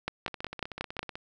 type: two click trains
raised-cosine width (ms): 0.3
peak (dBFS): -22 / -14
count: 15 / 6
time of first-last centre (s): 0.28-1.155 / 0.08-0.992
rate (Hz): 16 / 5.48
effects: none